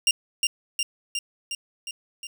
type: tone with echo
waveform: 20% pulse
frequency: 2794 Hz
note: F7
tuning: in tune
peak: -12 dBFS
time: 0.07-0.11 s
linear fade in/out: 2 ms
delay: 360 ms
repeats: 6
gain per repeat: -3 dB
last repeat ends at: 2.27 s
effects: none